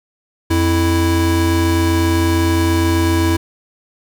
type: tone pair together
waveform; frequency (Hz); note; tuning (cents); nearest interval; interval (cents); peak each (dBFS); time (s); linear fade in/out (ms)
square; 87.31 / 329.6; F2 / E4; 0 / 0; octave + major seventh; 2300; -16 / -16; 0.5-3.37; 10
effects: 8-bit